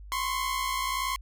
sawtooth tone pair together, 1027 / 1088.1 Hz, C6 / C#6, -33 / -33 cents, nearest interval minor second, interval 100 cents, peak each -27 dBFS, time 0.12-1.16 s, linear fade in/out 0 ms, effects added 50 Hz sine -42 dBFS peak until 1.21 s

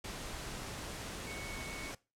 sine tone in noise, 2217 Hz, C#7, in tune, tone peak -46 dBFS, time 1.27-1.91 s, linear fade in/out 5 ms, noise pink, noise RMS -43 dBFS, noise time 0.04-1.95 s, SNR -6 dB, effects noise-tail reverb RT60 0.3 s tail -22 dB re dry + low-pass 10000 Hz 12 dB/octave

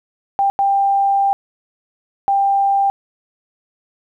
sine tone bursts at uneven times, 792 Hz, G5, 18 cents sharp, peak -12 dBFS, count 3, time 0.39-0.5 / 0.59-1.33 / 2.28-2.9 s, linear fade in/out 0 ms, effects 9-bit

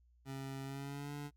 25% pulse tone with pitch glide, 135.4 to 145.12 Hz, C#3 to D3, -40 to -20 cents, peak -38 dBFS, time 0.25-1.31 s, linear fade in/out 50 ms, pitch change +120 cents, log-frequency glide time 0.64-1.13 s, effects noise-tail reverb RT60 0.1 s tail -24 dB re dry + added 60 Hz sine -65 dBFS peak until 1.36 s

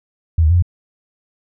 sine tone with pitch steps, 81.9 / 77.2 / 87.4 / 88.2 Hz, E2 / D#2 / F2 / F2, -11 / -13 / +2 / +18 cents, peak -9 dBFS, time 0.38-0.624 s, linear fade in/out 5 ms, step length 61 ms, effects none

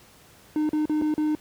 triangle tone with dropouts, 305.1 Hz, D#4, 34 cents flat, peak -19 dBFS, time 0.56-1.35 s, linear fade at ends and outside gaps 1 ms, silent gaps 0.692-0.731 / 0.855-0.896 / 1.014-1.02 / 1.14-1.179 s, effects pink hiss -53 dBFS RMS until 1.4 s + high-pass 60 Hz 12 dB/octave

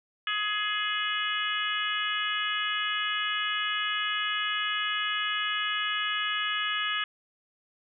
harmonic tone, 420 Hz, G#4, 19 cents sharp, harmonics 3 / 4 / 5 / 6 / 7 / 8, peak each -33 / -32 / -36 / -37 / -32 / -38 dBFS, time 0.27-7.04 s, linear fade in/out 2 ms, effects none

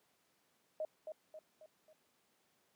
sine tone with echo, 624 Hz, D#5, 5 cents sharp, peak -36 dBFS, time 0.8-0.85 s, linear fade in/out 2 ms, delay 270 ms, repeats 4, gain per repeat -6 dB, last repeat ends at 1.93 s, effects pink hiss -75 dBFS RMS until 2.75 s + high-pass 200 Hz 12 dB/octave

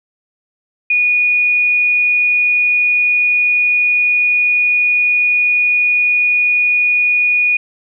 sine tone, 2457 Hz, D#7, 22 cents flat, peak -10 dBFS, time 0.9-7.57 s, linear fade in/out 5 ms, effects none

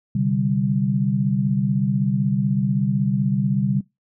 sine chord, C suspended second, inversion none, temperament equal, 130.81 / 146.83 / 196 Hz, C3 / D3 / G3, 0 / 0 / 0 cents, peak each -22 / -23 / -21 dBFS, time 0.15-3.81 s, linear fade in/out 5 ms, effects noise-tail reverb RT60 0.2 s tail -22 dB re dry

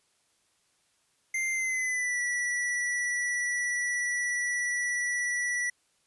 square tone with pitch glide, 2093 to 1952.8 Hz, C7 to B6, 0 to -20 cents, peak -28 dBFS, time 1.34-5.7 s, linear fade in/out 5 ms, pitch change -120 cents, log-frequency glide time 1.51-2.2 s, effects white hiss -70 dBFS RMS until 6.06 s + resampled to 24000 Hz

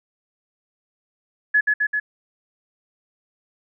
sine tone with echo, 1700 Hz, G#6, 40 cents sharp, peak -13 dBFS, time 1.54-1.61 s, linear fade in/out 10 ms, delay 130 ms, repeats 3, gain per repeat -2 dB, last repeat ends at 2 s, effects none

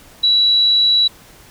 sine tone, 3921 Hz, B7, 13 cents flat, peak -10 dBFS, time 0.23-1.08 s, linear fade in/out 10 ms, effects pink hiss -44 dBFS RMS until 1.5 s

